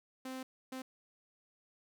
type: tone bursts at uneven times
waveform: sawtooth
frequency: 260.1 Hz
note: C4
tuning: 10 cents flat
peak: -37 dBFS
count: 2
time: 0.25-0.43 / 0.72-0.82 s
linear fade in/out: 5 ms
effects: none